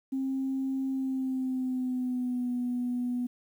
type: tone with pitch glide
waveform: sine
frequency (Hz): 266.6 to 245.9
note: C4 to B3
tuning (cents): +33 to -7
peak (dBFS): -27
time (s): 0.12-3.27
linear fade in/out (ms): 10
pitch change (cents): -140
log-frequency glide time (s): 0.89-2.51
effects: tanh soft clip ceiling -23 dBFS + 10-bit